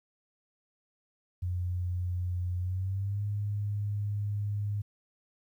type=tone with pitch glide; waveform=sine; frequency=89.6 to 102.92 Hz; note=F2 to G#2; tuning=+45 to -15 cents; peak=-29 dBFS; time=1.42-4.82 s; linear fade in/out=10 ms; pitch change=+240 cents; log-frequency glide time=2.58-3.23 s; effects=11-bit